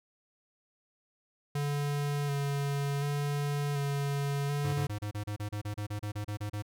square tone with vibrato, 142.8 Hz, D3, 48 cents flat, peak -30 dBFS, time 1.55-4.87 s, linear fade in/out 5 ms, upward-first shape square, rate 0.68 Hz, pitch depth 18 cents each way
square tone bursts, 104.2 Hz, G#2, 6 cents sharp, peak -34 dBFS, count 16, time 4.64-6.624 s, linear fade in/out 10 ms, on 94 ms, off 32 ms
effects none

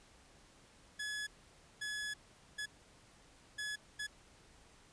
sawtooth tone bursts at uneven times, 1697 Hz, G#6, 37 cents sharp, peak -35 dBFS, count 5, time 0.99-1.27 / 1.81-2.14 / 2.58-2.66 / 3.58-3.76 / 3.99-4.07 s, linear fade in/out 10 ms, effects pink hiss -63 dBFS RMS until 4.92 s + resampled to 22050 Hz

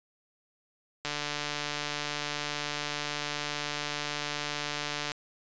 click train, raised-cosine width 0.2 ms, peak -15 dBFS, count 599, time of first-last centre 1.05-5.118 s, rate 147 Hz, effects resampled to 16000 Hz

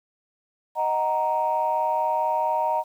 sine chord, D# minor, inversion none, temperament just, 622.3 / 746.7 / 933.4 Hz, D#5 / F#5 / A#5, 0 / +16 / +2 cents, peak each -26 / -28 / -22 dBFS, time 0.75-2.84 s, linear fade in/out 50 ms, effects tanh soft clip ceiling -13 dBFS + 9-bit

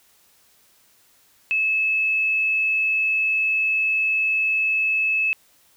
sine tone, 2600 Hz, E7, 24 cents flat, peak -18 dBFS, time 1.51-5.33 s, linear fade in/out 0 ms, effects white hiss -58 dBFS RMS until 5.76 s

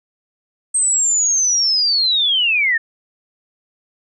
sine linear sweep, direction down, 8372 to 1760 Hz, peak -13 dBFS, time 0.74-2.78 s, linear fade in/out 10 ms, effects none

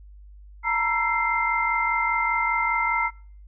sine tone cluster, 909 / 954 / 1341 / 2092 Hz, A#5 / A#5 / E6 / C7, -44 / +40 / +29 / -1 cents, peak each -27 / -27 / -27 / -24 dBFS, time 0.63-3.11 s, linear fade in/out 50 ms, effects noise-tail reverb RT60 0.5 s tail -26 dB re dry + added 50 Hz sine -43 dBFS peak until 3.47 s

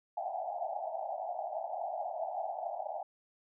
white band-pass noise, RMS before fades -38 dBFS, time 0.17-3.03 s, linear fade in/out 5 ms, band 620 to 820 Hz, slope 96 dB/octave, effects none

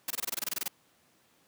white noise bursts, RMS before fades -32 dBFS, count 13, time 0.08-0.681 s, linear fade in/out 5 ms, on 25 ms, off 23 ms, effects pink hiss -66 dBFS RMS until 1.47 s + high-pass 150 Hz 12 dB/octave

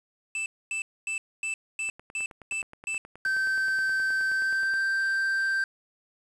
square tone bursts, 2641 Hz, E7, 3 cents sharp, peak -29 dBFS, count 8, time 0.35-2.98 s, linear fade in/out 2 ms, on 110 ms, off 250 ms
click train, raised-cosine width 0.5 ms, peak -30 dBFS, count 28, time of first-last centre 1.89-4.738 s, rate 9.48 Hz
triangle tone with pitch glide, 1550 to 1568.9 Hz, G6 to G6, -20 to +1 cents, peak -22 dBFS, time 3.25-5.64 s, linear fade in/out 2 ms, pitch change +21 cents, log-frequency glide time 4.33-4.81 s
effects resampled to 24000 Hz + 8-bit

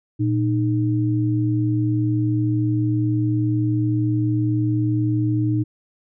sine tone pair together, 116.54 / 307.6 Hz, A#2 / D#4, 0 / -20 cents, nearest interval octave + perfect fourth, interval 1680 cents, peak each -19 / -21 dBFS, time 0.19-5.64 s, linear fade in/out 20 ms, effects none

